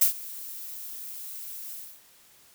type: noise with ADSR envelope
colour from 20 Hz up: violet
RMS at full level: -18 dBFS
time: 0.01-2.02 s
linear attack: 8 ms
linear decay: 110 ms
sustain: -21 dB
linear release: 270 ms
effects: white hiss -57 dBFS RMS until 2.54 s